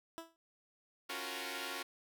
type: tone with exponential decay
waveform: 15% pulse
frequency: 329.6 Hz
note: E4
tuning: in tune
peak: -34 dBFS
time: 0.18-0.36 s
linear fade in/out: 0 ms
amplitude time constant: 39 ms
type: chord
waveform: 5% pulse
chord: Gb major seventh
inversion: second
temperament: equal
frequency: 277.2 / 349.2 / 370 / 466.2 Hz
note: Db4 / F4 / Gb4 / Bb4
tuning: 0 / 0 / 0 / 0 cents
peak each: -34 dBFS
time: 1.09-1.83 s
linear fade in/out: 10 ms
effects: none